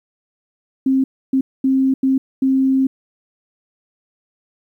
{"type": "tone bursts at uneven times", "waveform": "sine", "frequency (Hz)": 265.7, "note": "C4", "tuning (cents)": 27, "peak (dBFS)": -12, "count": 5, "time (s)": [[0.86, 1.04], [1.33, 1.41], [1.64, 1.94], [2.03, 2.18], [2.42, 2.87]], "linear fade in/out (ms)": 5, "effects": ["9-bit"]}